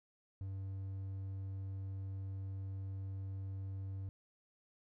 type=tone; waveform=triangle; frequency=96.6 Hz; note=G2; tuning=25 cents flat; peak=-38 dBFS; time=0.41-4.09 s; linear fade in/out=0 ms; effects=none